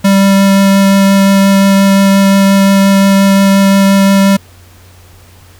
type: tone with vibrato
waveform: square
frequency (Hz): 196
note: G3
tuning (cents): 0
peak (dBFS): -5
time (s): 0.04-4.37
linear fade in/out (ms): 10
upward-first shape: triangle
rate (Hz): 5.7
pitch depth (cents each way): 9
effects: added 90 Hz sine -38 dBFS peak until 5.59 s + pink hiss -42 dBFS RMS until 5.59 s